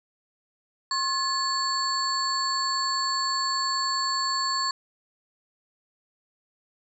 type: tone cluster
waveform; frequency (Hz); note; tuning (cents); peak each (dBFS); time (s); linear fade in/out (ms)
sine; 1074 / 1716 / 4435 / 7440; C6 / A6 / C#8 / A#8; +45 / -44 / 0 / -4; -27 / -35 / -27 / -36; 0.91-4.71; 2
effects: none